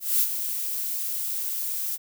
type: noise with ADSR envelope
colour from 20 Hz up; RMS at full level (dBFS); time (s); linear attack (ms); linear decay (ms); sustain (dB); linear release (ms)
violet; -20; 0-1.98; 200; 68; -9; 37
effects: none